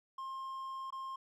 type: tone with dropouts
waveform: triangle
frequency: 1063 Hz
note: C6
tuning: 27 cents sharp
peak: -38 dBFS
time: 0.18-1.16 s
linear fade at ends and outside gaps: 5 ms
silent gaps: 0.905-0.924 s
effects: none